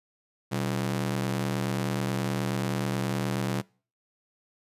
sawtooth ring-modulated tone, 156.5 Hz, D#3, 10 cents sharp, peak -20 dBFS, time 0.51-3.62 s, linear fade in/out 20 ms, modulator 34.7 Hz, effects noise-tail reverb RT60 0.4 s tail -24 dB re dry + resampled to 32000 Hz

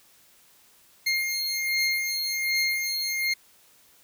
25% pulse beating tone pair, 2125 / 2126.3 Hz, C7 / C7, +26 / +27 cents, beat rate 1.3 Hz, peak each -25 / -23 dBFS, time 1.06-3.34 s, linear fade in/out 10 ms, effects white hiss -58 dBFS RMS until 4.03 s

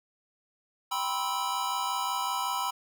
square chord, C major seventh, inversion second, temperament just, 784.9 / 981.1 / 1046.5 / 1308.1 Hz, G5 / B5 / C6 / E6, +2 / -12 / 0 / -14 cents, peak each -37 / -32 / -37 / -36 dBFS, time 0.91-2.71 s, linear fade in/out 10 ms, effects none

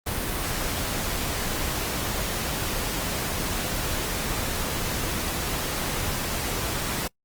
pink noise, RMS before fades -28 dBFS, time 0.06-7.08 s, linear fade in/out 10 ms, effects noise-tail reverb RT60 0.1 s tail -25 dB re dry + Opus 32 kbps

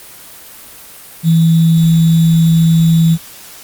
sine tone with sample-and-hold, 164 Hz, E3, 9 cents flat, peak -6 dBFS, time 1.23-3.18 s, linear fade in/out 50 ms, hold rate 3675 Hz, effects white hiss -35 dBFS RMS until 3.63 s + Opus 24 kbps

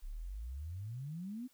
sine exponential sweep, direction up, 31.47 to 261.6 Hz, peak -40 dBFS, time 0.02-1.48 s, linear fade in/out 20 ms, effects white hiss -70 dBFS RMS until 1.53 s

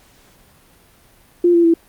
sine tone with pitch steps, 349.2 / 340.8 / 332.7 Hz, F4 / F4 / E4, 0 / -42 / +16 cents, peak -9 dBFS, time 1.44-1.74 s, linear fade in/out 5 ms, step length 100 ms, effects pink hiss -51 dBFS RMS until 1.88 s + Opus 48 kbps

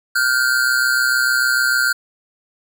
square tone pair together, 1417.3 / 1544 Hz, F6 / G6, +25 / -27 cents, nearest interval minor second, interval 148 cents, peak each -18 dBFS, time 0.15-1.93 s, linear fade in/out 10 ms, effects none

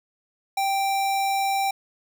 square tone, 784 Hz, G5, in tune, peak -22 dBFS, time 0.57-1.71 s, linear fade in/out 5 ms, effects none

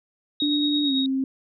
sine tone with tremolo, 3769 Hz, A#7, 18 cents sharp, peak -22 dBFS, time 0.4-1.06 s, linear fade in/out 2 ms, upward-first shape sine, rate 9 Hz, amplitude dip 40%
sine tone with pitch glide, 293.7 to 266.2 Hz, D4 to C4, 0 to +30 cents, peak -21 dBFS, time 0.42-1.24 s, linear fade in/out 2 ms, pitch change -170 cents, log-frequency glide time 0.84-0.93 s
effects none

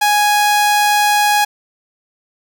sawtooth tone, 830.6 Hz, G#5, in tune, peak -7 dBFS, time 0.01-1.45 s, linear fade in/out 10 ms, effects none

